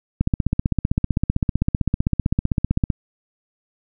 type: click train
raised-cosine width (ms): 5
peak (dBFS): -5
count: 43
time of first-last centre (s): 0.21-2.902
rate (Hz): 15.6
effects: none